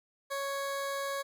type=tone; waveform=20% pulse; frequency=554.4 Hz; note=C#5; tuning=in tune; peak=-28 dBFS; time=0.3-1.23 s; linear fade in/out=20 ms; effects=none